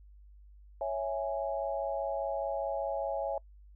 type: chord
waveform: sine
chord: C# minor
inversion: none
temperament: equal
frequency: 554.4 / 659.3 / 830.6 Hz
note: C#5 / E5 / G#5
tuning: 0 / 0 / 0 cents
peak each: -34 / -35 / -37 dBFS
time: 0.81-3.38 s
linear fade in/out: 2 ms
effects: noise-tail reverb RT60 0.1 s tail -26 dB re dry + added 50 Hz sine -52 dBFS peak until 3.75 s